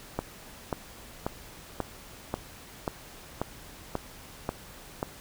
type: click train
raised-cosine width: 1 ms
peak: -14 dBFS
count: 10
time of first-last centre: 0.19-5.029 s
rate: 1.86 Hz
effects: pink hiss -48 dBFS RMS until 5.2 s